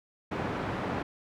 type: band-pass noise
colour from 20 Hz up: pink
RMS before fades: -33 dBFS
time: 0.31-1.03 s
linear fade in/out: 10 ms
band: 110 to 1600 Hz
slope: 12 dB/octave
effects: none